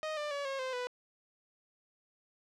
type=tone with pitch steps; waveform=sawtooth; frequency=622.3 / 594.5 / 568 / 542.7 / 518.5 / 495.3 Hz; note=D#5 / D5 / C#5 / C#5 / C5 / B4; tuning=0 / +21 / +42 / -37 / -16 / +5 cents; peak=-31 dBFS; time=0.03-0.87 s; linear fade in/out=0 ms; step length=140 ms; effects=low-pass 5000 Hz 12 dB/octave